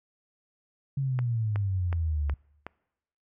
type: exponential sweep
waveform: sine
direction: down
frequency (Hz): 140 to 69.5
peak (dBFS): -25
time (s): 0.97-2.34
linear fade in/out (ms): 5
type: click train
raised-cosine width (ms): 0.5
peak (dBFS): -21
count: 5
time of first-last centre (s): 1.19-2.666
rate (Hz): 2.71
effects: noise-tail reverb RT60 0.9 s tail -25 dB re dry